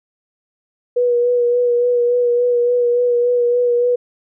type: tone with vibrato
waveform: sine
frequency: 484.9 Hz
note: B4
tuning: 32 cents flat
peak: -12 dBFS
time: 0.96-3.96 s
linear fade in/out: 10 ms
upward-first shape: sine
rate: 3.5 Hz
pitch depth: 22 cents each way
effects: none